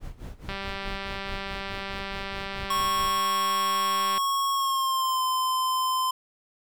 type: noise with tremolo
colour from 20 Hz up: brown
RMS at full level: -36 dBFS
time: 0-3.2 s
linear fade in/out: 50 ms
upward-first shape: sine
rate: 4.7 Hz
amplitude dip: 85%
type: click train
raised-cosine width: 0.3 ms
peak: -18 dBFS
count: 724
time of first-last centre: 0.49-4.179 s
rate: 196 Hz
type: tone with pitch glide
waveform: square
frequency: 1100 to 1032.3 Hz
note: C#6 to C6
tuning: -14 to -24 cents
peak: -24 dBFS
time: 2.7-6.11 s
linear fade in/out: 5 ms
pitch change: -110 cents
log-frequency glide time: 4.53-5.22 s
effects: none